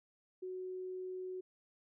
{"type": "tone", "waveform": "sine", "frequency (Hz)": 370, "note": "F#4", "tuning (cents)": 0, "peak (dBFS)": -40, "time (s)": [0.42, 1.41], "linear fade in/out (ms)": 10, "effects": []}